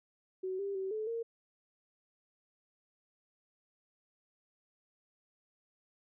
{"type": "tone with pitch steps", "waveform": "sine", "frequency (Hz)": [374.7, 397.6, 382.5, 432.7, 460.9], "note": ["F#4", "G4", "G4", "A4", "A#4"], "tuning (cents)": [22, 25, -42, -29, -20], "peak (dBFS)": -34, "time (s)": [0.43, 1.23], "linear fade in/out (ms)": 10, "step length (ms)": 160, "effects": []}